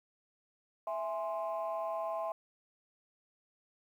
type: chord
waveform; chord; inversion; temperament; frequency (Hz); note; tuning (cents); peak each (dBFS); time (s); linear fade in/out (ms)
sine; E augmented; none; equal; 659.3 / 830.6 / 1046.5; E5 / G#5 / B#5; 0 / 0 / 0; -35 / -40 / -39; 0.87-2.32; 2
effects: tanh soft clip ceiling -27 dBFS + 11-bit